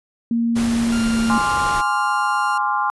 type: tone with pitch glide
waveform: sine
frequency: 232.6 to 227.6 Hz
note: A#3 to A#3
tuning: -4 to -41 cents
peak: -16 dBFS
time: 0.31-1.38 s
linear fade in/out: 2 ms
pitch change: -37 cents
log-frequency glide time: 0.95-1.01 s
type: noise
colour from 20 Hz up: pink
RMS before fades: -28 dBFS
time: 0.55-1.82 s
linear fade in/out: 20 ms
type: tone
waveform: sawtooth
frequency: 1396.9 Hz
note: F6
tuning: in tune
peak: -25 dBFS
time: 0.92-2.58 s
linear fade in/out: 5 ms
type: chord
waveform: sine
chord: D half-diminished seventh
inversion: second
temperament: equal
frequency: 830.6 / 1046.5 / 1174.7 / 1396.9 Hz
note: Ab5 / C6 / D6 / F6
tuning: 0 / 0 / 0 / 0 cents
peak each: -22 / -21 / -25 / -25 dBFS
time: 1.3-2.9 s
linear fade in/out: 0 ms
effects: resampled to 24000 Hz